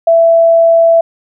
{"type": "tone", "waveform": "sine", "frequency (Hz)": 665, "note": "E5", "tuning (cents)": 15, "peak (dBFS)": -4, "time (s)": [0.07, 1.01], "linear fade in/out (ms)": 5, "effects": []}